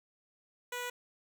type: tone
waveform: 10% pulse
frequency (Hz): 490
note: B4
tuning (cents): -14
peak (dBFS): -28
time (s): 0.72-0.9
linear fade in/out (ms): 5
effects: none